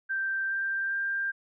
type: tone with pitch steps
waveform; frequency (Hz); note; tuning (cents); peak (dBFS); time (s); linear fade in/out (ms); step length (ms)
sine; 1568 / 1578.9 / 1589.9; G6 / G6 / G6; 0 / +12 / +24; -27; 0.09-1.32; 20; 410
effects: none